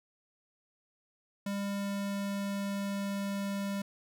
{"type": "tone with pitch glide", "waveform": "square", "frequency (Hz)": [200, 198.85], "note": ["G3", "G3"], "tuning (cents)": [35, 25], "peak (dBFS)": -33, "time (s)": [1.46, 3.82], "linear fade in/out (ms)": 5, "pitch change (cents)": -10, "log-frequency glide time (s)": [1.66, 3.51], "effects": []}